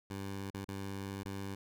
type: tone with dropouts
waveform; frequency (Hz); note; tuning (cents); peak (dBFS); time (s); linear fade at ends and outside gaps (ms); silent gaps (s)
15% pulse; 98.2; G2; +4; -33; 0.1-1.55; 5; 0.504-0.543 / 0.646-0.684 / 1.233-1.253
effects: none

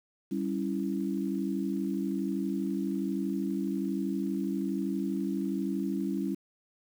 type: chord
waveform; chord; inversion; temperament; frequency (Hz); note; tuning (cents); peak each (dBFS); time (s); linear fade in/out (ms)
sine; C# diminished; second; equal; 196 / 277.2 / 329.6; G3 / C#4 / E4; 0 / 0 / 0; -32 / -33 / -34; 0.31-6.35; 10
effects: 9-bit

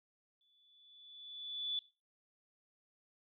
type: tone with exponential growth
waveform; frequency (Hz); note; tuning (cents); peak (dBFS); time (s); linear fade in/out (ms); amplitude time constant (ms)
sine; 3463; A7; -28; -33; 0.41-1.79; 1; 300
effects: noise-tail reverb RT60 0.3 s tail -17 dB re dry

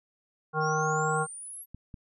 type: harmonic tone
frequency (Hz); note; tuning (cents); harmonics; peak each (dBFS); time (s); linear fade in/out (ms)
155.56; D#3; 0; 1 / 3 / 5 / 7 / 9; -31 / -31 / -31 / -31 / -31; 0.53-1.27; 50
type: exponential sweep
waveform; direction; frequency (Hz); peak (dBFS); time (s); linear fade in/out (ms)
sine; up; 5380 to 11580; -39; 0.6-1.66; 50
type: clicks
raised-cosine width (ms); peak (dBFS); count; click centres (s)
5; -30; 2; 1.746 / 1.942
effects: none

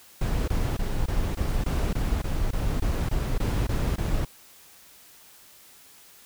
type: noise bursts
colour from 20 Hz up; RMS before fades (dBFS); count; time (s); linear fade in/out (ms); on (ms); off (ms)
brown; -25; 14; 0.21-4.25; 5; 270; 20
effects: white hiss -52 dBFS RMS until 6.25 s

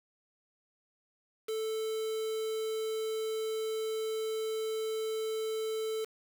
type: tone with quantisation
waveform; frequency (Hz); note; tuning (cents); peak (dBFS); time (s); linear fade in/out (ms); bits
triangle; 440; A4; 0; -30; 1.48-6.05; 10; 7
effects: none

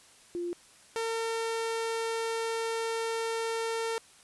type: tone pair in turn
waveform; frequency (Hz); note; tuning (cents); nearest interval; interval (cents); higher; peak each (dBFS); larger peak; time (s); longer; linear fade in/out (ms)
sine / sawtooth; 348.3 / 454.2; F4 / A#4; -5 / -45; perfect fourth; 460; second; -31 / -26; second; 0.35-0.53 / 0.96-3.98; second; 0
effects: white hiss -57 dBFS RMS until 4.23 s + resampled to 24000 Hz

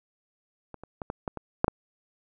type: clicks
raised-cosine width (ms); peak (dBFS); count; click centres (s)
1; -26 / -28 / -20 / -17 / -16 / -21 / -6 / -8; 8; 0.743 / 0.836 / 1.018 / 1.101 / 1.278 / 1.373 / 1.644 / 1.681
effects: none

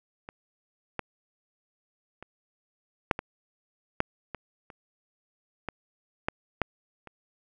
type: clicks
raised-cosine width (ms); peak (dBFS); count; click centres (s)
0.5; -25 / -15 / -27 / -6 / -17 / -8 / -20 / -30 / -17 / -11 / -9 / -29; 12; 0.289 / 0.993 / 2.226 / 3.112 / 3.191 / 4.004 / 4.347 / 4.702 / 5.687 / 6.285 / 6.617 / 7.073
effects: none

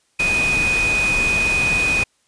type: tone in noise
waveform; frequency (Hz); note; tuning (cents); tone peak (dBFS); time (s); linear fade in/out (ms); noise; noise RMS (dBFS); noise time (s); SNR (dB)
sine; 2489; D#7; 0; -16; 0.19-2.04; 10; pink; -25; 0.19-2.04; +6
effects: white hiss -63 dBFS RMS until 2.27 s + resampled to 22050 Hz

